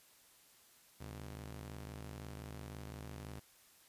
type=ring-modulated tone; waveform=sawtooth; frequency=103.83 Hz; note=G#2; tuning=in tune; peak=-39 dBFS; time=1-3.4 s; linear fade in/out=10 ms; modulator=29 Hz; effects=white hiss -65 dBFS RMS until 3.88 s + resampled to 32000 Hz